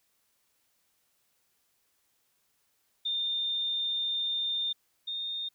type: tone pair in turn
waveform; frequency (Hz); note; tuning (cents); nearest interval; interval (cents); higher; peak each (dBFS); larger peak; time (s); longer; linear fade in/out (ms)
sine; 3617 / 3657; A7 / A#7; +47 / -34; unison; 19; second; -28 / -32; first; 3.05-4.73 / 5.07-5.49; first; 10
effects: white hiss -73 dBFS RMS until 5.54 s